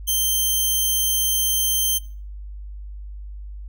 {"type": "tone", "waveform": "5% pulse", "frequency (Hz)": 3136, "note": "G7", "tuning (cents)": 0, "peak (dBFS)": -10, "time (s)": [0.07, 1.99], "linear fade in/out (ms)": 20, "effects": ["noise-tail reverb RT60 0.4 s tail -21 dB re dry", "added 50 Hz sine -32 dBFS peak until 3.68 s"]}